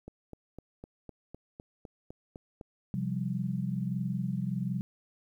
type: click train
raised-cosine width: 2 ms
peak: -30 dBFS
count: 11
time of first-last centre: 0.08-2.612 s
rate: 3.95 Hz
type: chord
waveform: sine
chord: C suspended fourth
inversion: none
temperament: equal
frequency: 130.81 / 174.61 / 196 Hz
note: C3 / F3 / G3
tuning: 0 / 0 / 0 cents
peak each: -34 dBFS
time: 2.94-4.81 s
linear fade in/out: 0 ms
effects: 11-bit